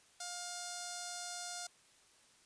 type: tone with notch filter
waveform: 5% pulse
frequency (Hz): 708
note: F5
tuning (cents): +23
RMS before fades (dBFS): -44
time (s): 0.2-1.67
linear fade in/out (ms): 5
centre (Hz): 2500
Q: 0.95
effects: white hiss -66 dBFS RMS until 2.45 s + resampled to 22050 Hz